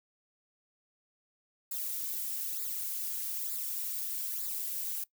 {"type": "noise with flanger", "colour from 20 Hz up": "violet", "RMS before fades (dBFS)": -36, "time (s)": [1.71, 5.04], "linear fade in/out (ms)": 5, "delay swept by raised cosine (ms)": [0.33, 3.83], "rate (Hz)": 1.1, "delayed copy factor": -1, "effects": ["noise-tail reverb RT60 0.1 s tail -20 dB re dry"]}